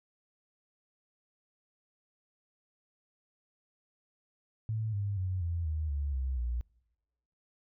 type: tone with pitch steps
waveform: sine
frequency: 110 / 100.87 / 92.5 / 84.82 / 77.78 / 71.33 / 65.41 / 59.98 Hz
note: A2 / G2 / F#2 / E2 / D#2 / D2 / C2 / B1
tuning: 0 / +50 / 0 / +50 / 0 / -50 / 0 / -50 cents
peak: -30 dBFS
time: 4.69-6.61 s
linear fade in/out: 0 ms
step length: 240 ms
effects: noise-tail reverb RT60 1.0 s tail -26 dB re dry